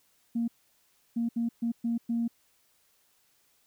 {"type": "tone bursts at uneven times", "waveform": "sine", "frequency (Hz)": 233.1, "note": "A#3", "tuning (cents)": 0, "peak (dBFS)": -25, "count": 6, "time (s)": [[0.35, 0.48], [1.16, 1.29], [1.36, 1.49], [1.62, 1.72], [1.84, 1.98], [2.09, 2.28]], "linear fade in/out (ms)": 10, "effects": ["tanh soft clip ceiling -21 dBFS", "white hiss -68 dBFS RMS until 3.66 s"]}